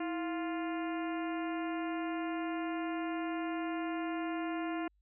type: harmonic tone with a mistuned harmonic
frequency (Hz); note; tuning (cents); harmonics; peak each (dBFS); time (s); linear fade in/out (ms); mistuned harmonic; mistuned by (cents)
349.2; F4; 0; 1 / 2 / 3 / 4 / 5 / 6 / 7 / 8; -35 / -41 / -45 / -47 / -49 / -51 / -52 / -53; 0-4.88; 5; 1; -120
effects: added 50 Hz sine -68 dBFS peak until 5.01 s